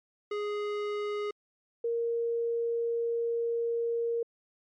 square / sine tone pair in turn, 415.3 / 466.2 Hz, G#4 / A#4, 0 / 0 cents, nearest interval major second, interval 200 cents, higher second, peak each -31 / -27 dBFS, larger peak second, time 0.31-1.31 / 1.84-4.23 s, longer second, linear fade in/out 5 ms, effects low-pass 3000 Hz 12 dB/octave + MP3 64 kbps

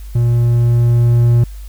triangle tone with level ramp, 118.8 Hz, A#2, 33 cents sharp, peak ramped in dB -8 to -5 dBFS, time 0.15-1.44 s, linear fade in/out 5 ms, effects added 50 Hz sine -27 dBFS peak until 1.68 s + white hiss -46 dBFS RMS until 1.68 s

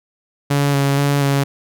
sawtooth tone with vibrato, 140.8 Hz, C#3, 27 cents sharp, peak -10 dBFS, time 0.5-1.44 s, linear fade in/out 10 ms, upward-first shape square, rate 2.1 Hz, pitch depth 17 cents each way, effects none

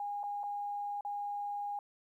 sine tone with dropouts, 817 Hz, G#5, 29 cents flat, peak -35 dBFS, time 0-1.79 s, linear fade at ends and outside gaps 2 ms, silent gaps 0.232-0.237 / 0.433-0.437 / 1.009-1.049 s, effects 12-bit

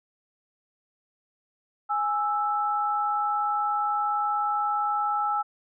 sine tone pair together, 830.6 / 1318.5 Hz, G#5 / E6, 0 / 0 cents, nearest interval minor sixth, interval 800 cents, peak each -26 dBFS, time 1.89-5.43 s, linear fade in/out 20 ms, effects none

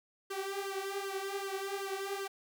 sawtooth tone with flanger, 392 Hz, G4, in tune, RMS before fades -38 dBFS, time 0.3-2.28 s, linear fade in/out 10 ms, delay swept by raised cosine 0.63 to 4.53 ms, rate 2.6 Hz, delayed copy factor +0.75, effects none

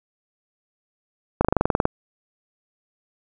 slowing click train, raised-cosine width 1 ms, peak -3 dBFS, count 11, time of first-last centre 1.41-1.854 s, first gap 37 ms, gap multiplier 1.04, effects none

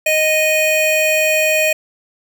square tone pair together, 622 / 2478 Hz, D#5 / D#7, -1 / -8 cents, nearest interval 2 octaves, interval 2393 cents, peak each -16 dBFS, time 0.06-1.73 s, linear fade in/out 5 ms, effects none

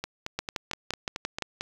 two click trains, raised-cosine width 0.2 ms, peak -12 / -15 dBFS, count 7 / 8, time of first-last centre 0.39-1.423 / 0.04-1.61 s, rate 5.81 / 4.46 Hz, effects 7-bit

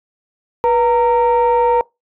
sine tone pair together, 485.8 / 923 Hz, B4 / A#5, -29 / -17 cents, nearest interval major seventh, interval 1112 cents, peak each -12 dBFS, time 0.64-1.81 s, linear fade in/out 0 ms, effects noise-tail reverb RT60 0.2 s tail -24 dB re dry + tanh soft clip ceiling -7 dBFS

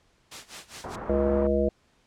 white noise with tremolo, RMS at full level -37 dBFS, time 0.31-0.96 s, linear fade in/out 10 ms, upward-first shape sine, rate 4.9 Hz, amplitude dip 90%
white low-pass noise, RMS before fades -37 dBFS, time 0.84-1.47 s, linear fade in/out 0 ms, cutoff 1200 Hz, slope 24 dB/octave
harmonic tone, 69.3 Hz, C#2, in tune, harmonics 1 / 3 / 5 / 7 / 9, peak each -29 / -28 / -28 / -26 / -27 dBFS, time 1.09-1.69 s, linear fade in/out 5 ms
effects pink hiss -65 dBFS RMS until 2.06 s + low-pass 7000 Hz 12 dB/octave

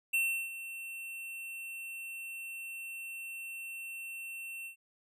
square tone with ADSR envelope, 2700 Hz, E7, 41 cents sharp, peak -27 dBFS, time 0.13-4.76 s, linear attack 13 ms, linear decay 350 ms, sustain -14 dB, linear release 100 ms, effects resampled to 32000 Hz

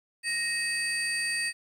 sine tone cluster, 1873 / 2565 / 4628 / 8720 Hz, A#6 / E7 / D8 / C#9, +8 / -48 / -26 / -29 cents, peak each -30 / -32 / -32 / -33 dBFS, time 0.23-1.53 s, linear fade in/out 50 ms, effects tanh soft clip ceiling -21 dBFS + 10-bit

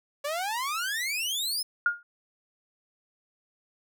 sawtooth exponential sweep, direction up, 560 to 5274 Hz, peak -25 dBFS, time 0.24-1.63 s, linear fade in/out 10 ms
sine tone with exponential decay, 1421 Hz, F6, 30 cents sharp, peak -17 dBFS, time 1.86-2.03 s, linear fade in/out 2 ms, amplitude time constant 36 ms
effects none

